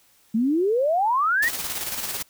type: exponential sweep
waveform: sine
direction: up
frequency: 212.3 to 1975.5 Hz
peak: -18 dBFS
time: 0.34-1.49 s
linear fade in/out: 10 ms
type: noise with tremolo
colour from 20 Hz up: white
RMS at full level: -28 dBFS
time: 1.42-2.23 s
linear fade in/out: 10 ms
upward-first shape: square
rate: 18 Hz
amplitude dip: 40%
effects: white hiss -59 dBFS RMS until 2.29 s